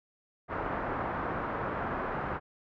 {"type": "low-pass noise", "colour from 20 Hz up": "white", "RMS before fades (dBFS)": -34, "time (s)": [0.48, 2.4], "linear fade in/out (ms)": 50, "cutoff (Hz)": 1400, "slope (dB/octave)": 24, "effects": []}